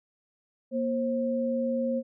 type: tone pair together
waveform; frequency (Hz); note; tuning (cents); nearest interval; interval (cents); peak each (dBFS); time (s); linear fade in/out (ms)
sine; 237 / 532; A#3 / C5; +29 / +29; octave + major second; 1400; -28; 0.71-2.03; 50
effects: none